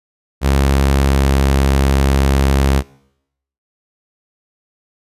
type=tone with pitch glide; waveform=sawtooth; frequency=68.5 to 68.11 Hz; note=C#2 to C#2; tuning=-20 to -30 cents; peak=-7 dBFS; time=0.41-2.83 s; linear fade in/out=50 ms; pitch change=-10 cents; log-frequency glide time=1.03-1.22 s; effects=noise-tail reverb RT60 0.8 s tail -23 dB re dry + resampled to 32000 Hz